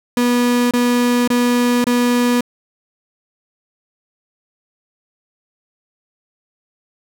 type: tone bursts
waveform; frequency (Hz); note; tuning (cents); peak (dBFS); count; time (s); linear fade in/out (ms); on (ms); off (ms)
35% pulse; 243.4; B3; -25; -11; 4; 0.17-2.408; 2; 540; 26
effects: none